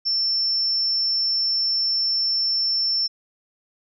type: tone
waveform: sine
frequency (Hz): 5380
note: E8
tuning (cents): +34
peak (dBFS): -19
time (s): 0.05-3.08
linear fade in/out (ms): 20
effects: none